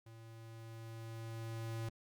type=tone with level ramp; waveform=square; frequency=113.4 Hz; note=A#2; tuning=47 cents flat; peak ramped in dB=-54 to -39 dBFS; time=0.06-1.89 s; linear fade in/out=5 ms; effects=Opus 48 kbps